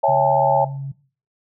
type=chord; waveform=sine; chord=A dominant seventh; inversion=first; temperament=equal with one note detuned; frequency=554.4 / 659.3 / 803.2 / 880 Hz; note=C#5 / E5 / G5 / A5; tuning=0 / 0 / +42 / 0 cents; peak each=-19 dBFS; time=0.03-0.65 s; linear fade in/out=10 ms
type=tone with pitch glide; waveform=sine; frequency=139.9 to 137.58 Hz; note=C#3 to C#3; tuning=+16 to -13 cents; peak=-25 dBFS; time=0.08-0.92 s; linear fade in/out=10 ms; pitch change=-29 cents; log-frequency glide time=0.59-0.64 s
effects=noise-tail reverb RT60 0.4 s tail -17 dB re dry